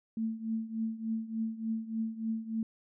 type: tone with tremolo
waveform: sine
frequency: 223.3 Hz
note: A3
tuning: 26 cents sharp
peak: -28 dBFS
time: 0.17-2.63 s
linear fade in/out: 2 ms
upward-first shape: triangle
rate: 3.4 Hz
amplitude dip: 85%
effects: none